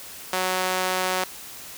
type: tone with high-pass filter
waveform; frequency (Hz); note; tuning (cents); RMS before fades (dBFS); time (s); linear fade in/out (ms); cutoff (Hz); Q
sawtooth; 185; F#3; 0; -25; 0.33-1.24; 2; 630; 0.79
effects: white hiss -40 dBFS RMS until 1.77 s